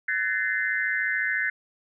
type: tone cluster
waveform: sine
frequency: 1515 / 1709 / 1823 / 2070 Hz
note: F#6 / G#6 / A#6 / C7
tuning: +40 / +49 / -39 / -19 cents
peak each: -29 dBFS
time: 0.08-1.5 s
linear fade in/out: 5 ms
effects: none